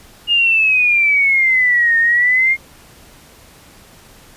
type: exponential two-way sweep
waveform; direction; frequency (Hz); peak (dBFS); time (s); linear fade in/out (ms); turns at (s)
sine; down then up; 2861 to 1829 to 2142; -10; 0.27-2.57; 50; 1.98
effects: pink hiss -44 dBFS RMS until 4.36 s + resampled to 32000 Hz